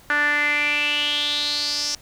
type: tone with band-pass filter sweep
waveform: sawtooth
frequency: 293.7 Hz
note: D4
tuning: in tune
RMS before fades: -22 dBFS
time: 0.1-1.95 s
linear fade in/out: 0 ms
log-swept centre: 1600 to 5600 Hz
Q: 6.6
effects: pink hiss -50 dBFS RMS until 2.01 s